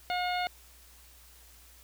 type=harmonic tone; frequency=719 Hz; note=F#5; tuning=50 cents flat; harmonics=1 / 2 / 3 / 4 / 5 / 6; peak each=-30 / -38 / -37 / -42 / -42 / -42 dBFS; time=0.1-0.47 s; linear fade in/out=0 ms; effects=added 60 Hz sine -57 dBFS peak until 1.83 s + white hiss -57 dBFS RMS until 1.83 s